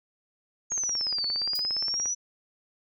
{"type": "exponential two-way sweep", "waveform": "sine", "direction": "down then up", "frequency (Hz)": [6670, 4435, 5950], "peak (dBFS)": -26, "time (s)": [0.7, 2.15], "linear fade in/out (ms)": 20, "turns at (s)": 1.26}
{"type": "click train", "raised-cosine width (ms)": 0.5, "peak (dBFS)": -26, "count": 24, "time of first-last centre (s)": [0.72, 2.057], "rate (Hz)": 17.2}
{"type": "noise with exponential decay", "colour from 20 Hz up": "violet", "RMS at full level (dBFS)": -32, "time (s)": [1.55, 1.64], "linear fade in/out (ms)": 5, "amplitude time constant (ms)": 19}
{"effects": []}